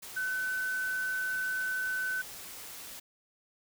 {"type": "tone in noise", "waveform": "sine", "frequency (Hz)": 1514, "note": "F#6", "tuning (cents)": 39, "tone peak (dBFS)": -30, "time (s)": [0.16, 2.22], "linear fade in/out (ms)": 10, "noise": "white", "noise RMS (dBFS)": -45, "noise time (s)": [0.02, 3], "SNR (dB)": 12, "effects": []}